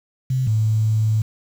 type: tone pair in turn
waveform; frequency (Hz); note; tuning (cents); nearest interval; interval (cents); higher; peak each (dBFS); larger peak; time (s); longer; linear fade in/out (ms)
sine; 129.9 / 109.23; C3 / A2; -12 / -12; minor third; 300; first; -17 / -15; second; 0.3-0.47 / 0.47-1.22; second; 5
effects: 7-bit